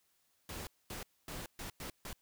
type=noise bursts at uneven times; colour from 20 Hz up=pink; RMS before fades=-44 dBFS; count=6; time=0.49-0.67 / 0.9-1.03 / 1.28-1.46 / 1.59-1.7 / 1.8-1.9 / 2.05-2.13 s; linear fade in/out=2 ms; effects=white hiss -75 dBFS RMS until 2.21 s